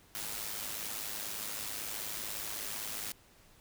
white noise with amplitude modulation, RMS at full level -37 dBFS, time 0.15-3.12 s, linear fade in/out 0 ms, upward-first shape sine, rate 105 Hz, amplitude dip 55%, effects pink hiss -62 dBFS RMS until 3.6 s

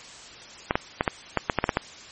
clicks, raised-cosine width 0.5 ms, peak -5 dBFS, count 10, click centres 0.709 / 0.755 / 1.009 / 1.078 / 1.373 / 1.498 / 1.587 / 1.641 / 1.692 / 1.771 s, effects white hiss -44 dBFS RMS until 2.11 s + MP3 32 kbps

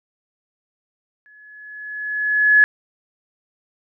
sine tone with exponential growth, 1700 Hz, G#6, 40 cents sharp, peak -7 dBFS, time 1.26-2.64 s, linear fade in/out 0 ms, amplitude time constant 300 ms, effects none

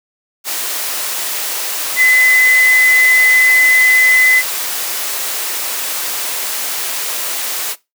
sine tone in noise, 2022 Hz, B6, 40 cents sharp, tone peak -7 dBFS, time 1.96-4.43 s, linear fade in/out 50 ms, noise white, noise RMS -20 dBFS, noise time 0.44-7.76 s, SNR +10 dB, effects noise-tail reverb RT60 0.2 s tail -18 dB re dry + high-pass 400 Hz 12 dB/octave

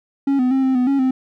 triangle tone with pitch steps, 276.6 / 252.1 / 266.2 / 262.4 / 250 / 276.2 / 259.9 Hz, C#4 / B3 / C4 / C4 / B3 / C#4 / C4, -4 / +36 / +30 / +5 / +21 / -6 / -11 cents, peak -12 dBFS, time 0.27-1.11 s, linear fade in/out 5 ms, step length 120 ms, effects none

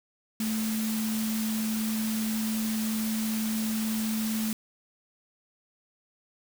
sine tone in noise, 219.4 Hz, A3, 5 cents flat, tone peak -27 dBFS, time 0.4-4.53 s, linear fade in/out 2 ms, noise white, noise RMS -36 dBFS, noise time 0.4-4.53 s, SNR +6 dB, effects none

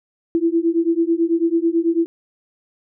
sine beating tone pair, 329.2 / 338.3 Hz, E4 / E4, -2 / +45 cents, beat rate 9.1 Hz, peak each -18 dBFS, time 0.35-2.06 s, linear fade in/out 0 ms, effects none

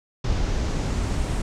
brown noise with low-pass filter sweep, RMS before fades -24 dBFS, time 0.24-1.42 s, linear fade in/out 5 ms, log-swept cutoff 5600 to 8800 Hz, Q 1.8, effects none

